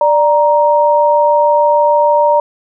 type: tone pair together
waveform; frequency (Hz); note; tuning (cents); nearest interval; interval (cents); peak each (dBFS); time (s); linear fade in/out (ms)
sine; 590 / 936.6; D5 / A#5; +8 / +8; minor sixth; 800; -10; 0.01-2.4; 2
effects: none